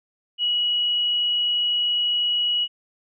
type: tone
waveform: sine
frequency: 2917 Hz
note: F#7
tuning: 25 cents flat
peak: -19 dBFS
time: 0.38-2.68 s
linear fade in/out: 50 ms
effects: none